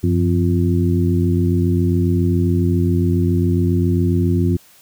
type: harmonic tone with a mistuned harmonic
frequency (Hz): 87.31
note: F2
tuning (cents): 0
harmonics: 1 / 2 / 3 / 4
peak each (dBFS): -16 / -19 / -21 / -22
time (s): 0.03-4.57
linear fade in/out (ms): 10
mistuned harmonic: 1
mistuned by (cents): +130
effects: white hiss -49 dBFS RMS until 4.81 s